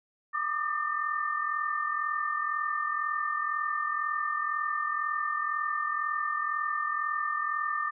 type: tone cluster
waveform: sine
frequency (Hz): 1183 / 1225 / 1802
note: D6 / D#6 / A6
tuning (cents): +12 / -27 / +41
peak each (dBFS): -31 / -33 / -33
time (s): 0.33-7.91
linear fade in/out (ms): 20
effects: none